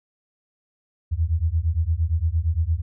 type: beating tone pair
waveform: sine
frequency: 77.7 / 86.4 Hz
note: D#2 / F2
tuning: -2 / -18 cents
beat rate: 8.7 Hz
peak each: -22 dBFS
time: 1.11-2.82 s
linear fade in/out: 20 ms
effects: none